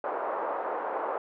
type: band-pass noise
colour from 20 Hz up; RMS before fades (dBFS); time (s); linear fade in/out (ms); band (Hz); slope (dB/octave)
pink; -32; 0.04-1.18; 2; 470 to 1200; 24
effects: none